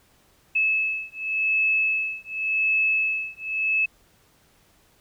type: beating tone pair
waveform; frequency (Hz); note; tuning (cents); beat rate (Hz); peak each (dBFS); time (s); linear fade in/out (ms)
sine; 2600 / 2600.89; E7 / E7; -24 / -24; 0.89; -24; 0.55-3.86; 10
effects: pink hiss -60 dBFS RMS until 5 s